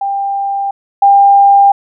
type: tone pair in turn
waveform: sine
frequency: 794 / 798.1 Hz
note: G5 / G5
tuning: +22 / +31 cents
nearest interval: unison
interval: 9 cents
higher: second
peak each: -13 / -3 dBFS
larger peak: second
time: 0.01-0.71 / 1.02-1.72 s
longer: neither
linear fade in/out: 5 ms
effects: none